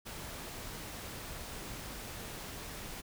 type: noise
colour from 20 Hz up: pink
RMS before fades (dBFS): -44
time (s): 0.05-3.02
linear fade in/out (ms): 20
effects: none